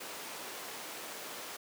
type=high-pass noise; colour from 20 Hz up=pink; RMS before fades=-44 dBFS; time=0-1.57 s; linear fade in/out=10 ms; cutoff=390 Hz; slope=12 dB/octave; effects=none